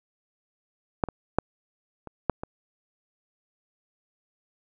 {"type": "clicks", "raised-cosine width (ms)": 1, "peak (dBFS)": [-7, -20, -6, -25, -7, -19], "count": 6, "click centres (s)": [1.038, 1.087, 1.386, 2.073, 2.297, 2.435], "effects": []}